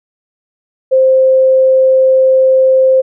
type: tone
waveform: sine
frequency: 524 Hz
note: C5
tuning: 2 cents sharp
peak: -5 dBFS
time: 0.91-3.02 s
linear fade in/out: 20 ms
effects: none